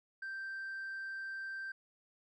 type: tone with tanh clipping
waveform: triangle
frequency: 1567 Hz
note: G6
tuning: 1 cent flat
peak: -40 dBFS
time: 0.22-1.72 s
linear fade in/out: 5 ms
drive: 6 dB
effects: none